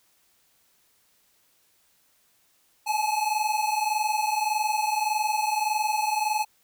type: tone pair together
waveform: square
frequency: 843 / 864.7 Hz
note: G#5 / A5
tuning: +26 / -30 cents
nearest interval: unison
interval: 44 cents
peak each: -27 dBFS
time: 2.86-6.45 s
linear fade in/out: 20 ms
effects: white hiss -65 dBFS RMS until 6.63 s